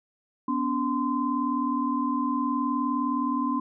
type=tone cluster; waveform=sine; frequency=247.2 / 286.6 / 1033 Hz; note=B3 / D4 / C6; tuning=+2 / -42 / -22 cents; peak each=-28 dBFS; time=0.48-3.6 s; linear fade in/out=5 ms; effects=none